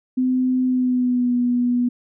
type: tone with pitch glide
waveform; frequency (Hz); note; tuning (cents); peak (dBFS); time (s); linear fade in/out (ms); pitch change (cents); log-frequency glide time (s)
sine; 255.4 to 244.4; C4 to B3; -42 to -18; -16; 0.17-1.89; 10; -76; 0.65-1.35
effects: none